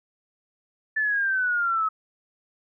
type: exponential sweep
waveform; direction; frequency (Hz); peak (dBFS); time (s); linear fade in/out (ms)
sine; down; 1760 to 1278; -21; 0.96-1.89; 10
effects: none